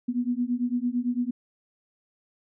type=beating tone pair; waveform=sine; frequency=240 / 248.9 Hz; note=B3 / B3; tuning=-49 / +14 cents; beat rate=8.9 Hz; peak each=-27 dBFS; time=0.08-1.31 s; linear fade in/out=10 ms; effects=none